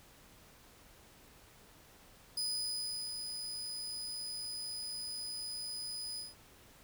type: tone with ADSR envelope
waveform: 35% pulse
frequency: 4978 Hz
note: D#8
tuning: in tune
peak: -32 dBFS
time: 2.37-6.35 s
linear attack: 6 ms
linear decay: 740 ms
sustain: -6 dB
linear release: 170 ms
effects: pink hiss -60 dBFS RMS until 6.83 s